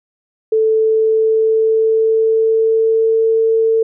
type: tone with pitch glide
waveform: sine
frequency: 440 to 448.2 Hz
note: A4 to A4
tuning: 0 to +32 cents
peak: -10 dBFS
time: 0.52-3.83 s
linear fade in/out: 5 ms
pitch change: +32 cents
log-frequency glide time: 0.76-3.33 s
effects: none

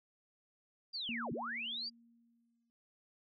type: linear two-way sweep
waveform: sine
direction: down then up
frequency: 4853 to 113.7 to 4853 Hz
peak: -38 dBFS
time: 0.93-1.9 s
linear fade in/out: 20 ms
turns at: 1.32 s
type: tone with exponential decay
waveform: sine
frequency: 233.6 Hz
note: A#3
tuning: 4 cents sharp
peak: -39 dBFS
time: 1.09-2.7 s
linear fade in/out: 0 ms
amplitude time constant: 350 ms
effects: none

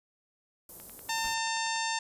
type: band-stop noise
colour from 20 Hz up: white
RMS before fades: -45 dBFS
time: 0.69-1.34 s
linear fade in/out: 2 ms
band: 620 to 11000 Hz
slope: 12 dB/octave
type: click train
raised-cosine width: 0.3 ms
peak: -33 dBFS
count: 11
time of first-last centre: 0.8-1.762 s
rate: 10.4 Hz
type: harmonic tone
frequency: 900 Hz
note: A5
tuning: 39 cents sharp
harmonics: 1 / 2 / 3 / 4 / 5 / 6 / 7 / 8 / 9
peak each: -33 / -36 / -38 / -39 / -40 / -41 / -41 / -42 / -43 dBFS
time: 1.09-1.99 s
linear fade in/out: 5 ms
type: noise with exponential decay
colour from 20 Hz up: pink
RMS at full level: -44 dBFS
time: 1.24-1.54 s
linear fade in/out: 1 ms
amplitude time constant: 64 ms
effects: resampled to 32000 Hz

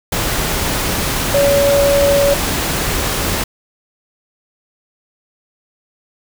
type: tone in noise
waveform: sine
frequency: 564 Hz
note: C#5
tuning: 30 cents sharp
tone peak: -10 dBFS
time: 1.34-2.34 s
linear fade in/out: 5 ms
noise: pink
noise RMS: -18 dBFS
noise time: 0.12-3.44 s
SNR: +5 dB
effects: none

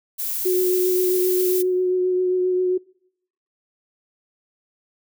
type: noise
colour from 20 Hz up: violet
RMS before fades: -26 dBFS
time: 0.18-1.63 s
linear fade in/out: 20 ms
type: tone with vibrato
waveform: sine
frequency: 366.1 Hz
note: F#4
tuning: 18 cents flat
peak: -17 dBFS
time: 0.45-2.78 s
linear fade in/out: 10 ms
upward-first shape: triangle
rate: 7.5 Hz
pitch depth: 19 cents each way
effects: noise-tail reverb RT60 0.8 s tail -26 dB re dry

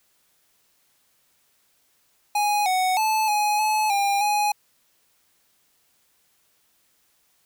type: tone with pitch steps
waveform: square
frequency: 829 / 743 / 870 / 837 / 858 / 802 / 832 Hz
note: G#5 / F#5 / A5 / G#5 / A5 / G5 / G#5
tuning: -3 / +7 / -20 / +13 / -44 / +39 / +3 cents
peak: -20 dBFS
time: 2.35-4.52 s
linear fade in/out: 5 ms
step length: 310 ms
effects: white hiss -65 dBFS RMS until 7.45 s

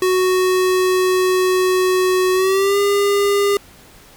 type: tone with pitch glide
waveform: square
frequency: 370 to 403.5 Hz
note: F#4 to G#4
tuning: 0 to -50 cents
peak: -14 dBFS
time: 0.02-3.57 s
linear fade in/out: 2 ms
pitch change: +150 cents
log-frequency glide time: 2.33-2.78 s
effects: pink hiss -45 dBFS RMS until 4.16 s

